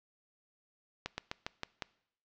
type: slowing click train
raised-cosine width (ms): 0.2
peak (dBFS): -18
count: 6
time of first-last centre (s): 1.06-1.822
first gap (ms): 120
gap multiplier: 1.12
effects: noise-tail reverb RT60 0.7 s tail -22 dB re dry + low-pass 5000 Hz 12 dB/octave